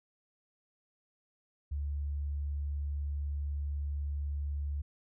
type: tone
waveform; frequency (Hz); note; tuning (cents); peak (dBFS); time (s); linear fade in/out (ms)
sine; 72; D2; -34; -32; 1.71-4.82; 10
effects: none